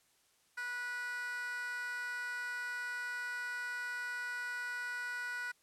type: tone with high-pass filter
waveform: 15% pulse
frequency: 489.5 Hz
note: B4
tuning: 15 cents flat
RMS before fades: -40 dBFS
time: 0.57-5.52 s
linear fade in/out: 10 ms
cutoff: 1500 Hz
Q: 4
effects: white hiss -71 dBFS RMS until 5.62 s + low-pass 11000 Hz 12 dB/octave